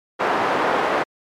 pink band-pass noise, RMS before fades -20 dBFS, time 0.19-1.04 s, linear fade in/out 20 ms, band 460 to 1400 Hz, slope 12 dB/octave, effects MP3 96 kbps

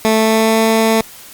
15% pulse tone with pitch glide, 220 to 222.8 Hz, A3 to A3, 0 to +22 cents, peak -4 dBFS, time 0.05-1.01 s, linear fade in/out 0 ms, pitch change +22 cents, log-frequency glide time 0.16-0.6 s, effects white hiss -37 dBFS RMS until 1.33 s + Opus 48 kbps

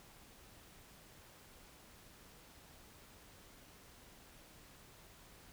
silence, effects pink hiss -60 dBFS RMS until 5.52 s

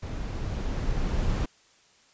brown noise with level ramp, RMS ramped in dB -33 to -25 dBFS, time 0.02-1.46 s, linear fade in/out 10 ms, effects white hiss -60 dBFS RMS until 2.13 s + resampled to 16000 Hz

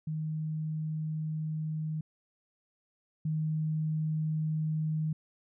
sine tone pair in turn, 156 / 156 Hz, D#3 / D#3, +5 / +5 cents, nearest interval unison, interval 0 cents, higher neither, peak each -31 / -28 dBFS, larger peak second, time 0.07-2.01 / 3.25-5.13 s, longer first, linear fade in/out 5 ms, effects none

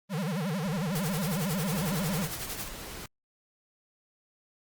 square tone with vibrato, 173.4 Hz, F3, 12 cents flat, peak -29 dBFS, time 0.09-2.29 s, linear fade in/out 50 ms, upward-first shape sine, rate 11 Hz, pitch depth 290 cents each way
white noise with tremolo, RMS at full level -35 dBFS, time 0.95-2.68 s, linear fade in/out 2 ms, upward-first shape triangle, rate 11 Hz, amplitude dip 85%
pink noise, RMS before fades -41 dBFS, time 1.71-3.06 s, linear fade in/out 2 ms
effects Opus 32 kbps

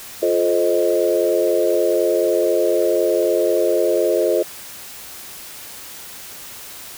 sine chord, F dominant seventh, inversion none, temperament equal with one note detuned, 349.2 / 433.2 / 523.3 / 622.3 Hz, F4 / A4 / C5 / Eb5, 0 / -27 / 0 / 0 cents, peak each -20 dBFS, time 0.22-4.43 s, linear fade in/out 10 ms, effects white hiss -36 dBFS RMS until 6.97 s

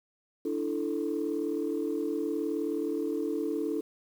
sine chord, D suspended second, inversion none, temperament equal with one note detuned, 293.7 / 332.9 / 440 Hz, D4 / E4 / A4, 0 / +17 / 0 cents, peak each -32 dBFS, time 0.45-3.81 s, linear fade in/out 5 ms, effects tanh soft clip ceiling -21 dBFS + 9-bit

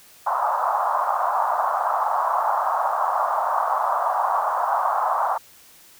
white band-pass noise, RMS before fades -22 dBFS, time 0.26-5.38 s, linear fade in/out 10 ms, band 660 to 1200 Hz, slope 48 dB/octave, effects white hiss -50 dBFS RMS until 5.99 s

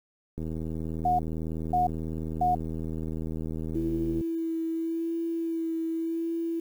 click train, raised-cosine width 3 ms, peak -22 dBFS, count 307, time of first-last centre 0.38-4.21 s, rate 79.9 Hz
sine tone bursts, 724 Hz, F#5, 38 cents flat, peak -21 dBFS, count 3, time 1.05-2.55 s, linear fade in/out 5 ms, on 140 ms, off 540 ms
sine tone with vibrato, 329.6 Hz, E4, in tune, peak -27 dBFS, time 3.75-6.6 s, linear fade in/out 5 ms, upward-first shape sine, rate 0.85 Hz, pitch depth 18 cents each way
effects 9-bit

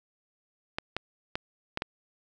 clicks, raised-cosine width 0.3 ms, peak -14 dBFS, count 5, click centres 0.785 / 0.966 / 1.355 / 1.774 / 1.821 s, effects none

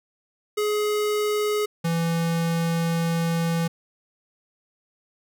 square tone pair in turn, 420.3 / 166.8 Hz, G#4 / E3, +21 / +21 cents, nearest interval octave + major third, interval 1600 cents, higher first, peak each -22 / -22 dBFS, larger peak neither, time 0.57-1.66 / 1.84-3.68 s, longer second, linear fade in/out 10 ms, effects none

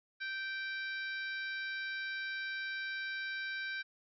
harmonic tone with a mistuned harmonic, 780 Hz, G5, 9 cents flat, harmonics 2 / 3 / 4 / 5 / 6 / 7, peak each -38 / -45 / -55 / -47 / -53 / -57 dBFS, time 0.2-3.83 s, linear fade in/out 20 ms, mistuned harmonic 6, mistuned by +16 cents, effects none

